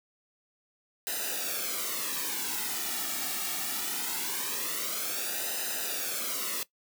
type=noise with flanger; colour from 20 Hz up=white; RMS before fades=-33 dBFS; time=1.07-6.63 s; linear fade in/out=0 ms; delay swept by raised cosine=0.89 to 1.99 ms; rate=0.22 Hz; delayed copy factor=-0.75; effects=noise-tail reverb RT60 0.1 s tail -18 dB re dry + high-pass 200 Hz 12 dB/octave